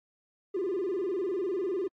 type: tone with vibrato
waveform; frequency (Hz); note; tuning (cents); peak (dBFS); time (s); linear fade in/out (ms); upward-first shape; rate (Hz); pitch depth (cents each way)
triangle; 373.7; F#4; +17; -25; 0.54-1.88; 10; square; 20; 120
effects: tanh soft clip ceiling -24 dBFS + AAC 32 kbps